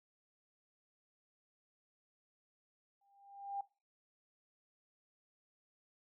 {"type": "tone with exponential growth", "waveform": "sine", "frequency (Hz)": 798, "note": "G5", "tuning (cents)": 31, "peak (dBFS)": -35, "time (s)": [3.01, 3.61], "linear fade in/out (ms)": 5, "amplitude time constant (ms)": 130, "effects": ["noise-tail reverb RT60 0.3 s tail -20 dB re dry"]}